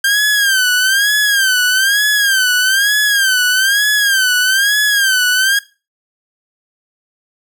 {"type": "tone with vibrato", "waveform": "sawtooth", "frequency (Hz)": 1585, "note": "G6", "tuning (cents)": 19, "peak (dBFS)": -7, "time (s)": [0.04, 5.59], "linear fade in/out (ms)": 5, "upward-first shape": "sine", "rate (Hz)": 1.1, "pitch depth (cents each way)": 120, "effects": ["noise-tail reverb RT60 0.3 s tail -18 dB re dry"]}